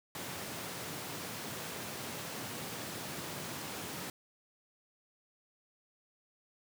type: high-pass noise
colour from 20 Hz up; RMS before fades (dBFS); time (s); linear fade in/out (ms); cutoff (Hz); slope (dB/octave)
pink; -42; 0.15-4.1; 2; 110; 24
effects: none